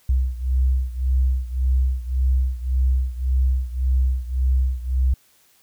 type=beating tone pair; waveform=sine; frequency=63.7 / 65.5 Hz; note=C2 / C2; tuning=-46 / +2 cents; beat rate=1.8 Hz; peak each=-19 / -22 dBFS; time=0.09-5.14 s; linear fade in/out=5 ms; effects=white hiss -58 dBFS RMS until 5.62 s